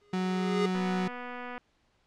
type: tone with exponential growth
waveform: square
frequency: 411.5 Hz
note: G#4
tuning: 16 cents flat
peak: -25 dBFS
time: 0.01-0.66 s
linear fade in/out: 5 ms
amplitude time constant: 140 ms
type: tone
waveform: 35% pulse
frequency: 185 Hz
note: F#3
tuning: in tune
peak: -26 dBFS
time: 0.13-1.08 s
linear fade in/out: 5 ms
type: click train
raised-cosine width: 0.5 ms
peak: -26 dBFS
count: 205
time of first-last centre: 0.75-1.579 s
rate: 246 Hz
effects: pink hiss -70 dBFS RMS until 2.06 s + low-pass 5000 Hz 12 dB/octave